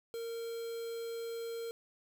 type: tone with quantisation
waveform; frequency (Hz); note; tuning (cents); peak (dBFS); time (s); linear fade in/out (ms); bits
triangle; 461.2; A#4; -19; -36; 0.14-1.71; 0; 8
effects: none